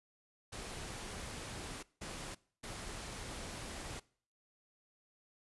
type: noise bursts at uneven times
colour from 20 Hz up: pink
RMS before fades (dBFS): -45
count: 3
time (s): 0.52-1.83 / 2.01-2.35 / 2.63-4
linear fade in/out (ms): 10
effects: noise-tail reverb RT60 0.5 s tail -22 dB re dry + resampled to 24000 Hz